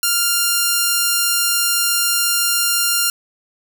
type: tone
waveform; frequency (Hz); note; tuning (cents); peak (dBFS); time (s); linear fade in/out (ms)
5% pulse; 1396.9; F6; 0; -3; 0.03-3.1; 2
effects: none